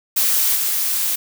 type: noise with level steps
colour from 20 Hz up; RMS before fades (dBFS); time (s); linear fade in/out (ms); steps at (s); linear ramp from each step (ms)
blue; -17 / -20; 0.16-1.16; 10; 0.55; 10
effects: none